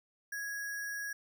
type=tone with sample-and-hold; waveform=sine; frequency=1661.2 Hz; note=G#6; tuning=in tune; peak=-36 dBFS; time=0.32-1.13 s; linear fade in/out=5 ms; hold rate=7350 Hz; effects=none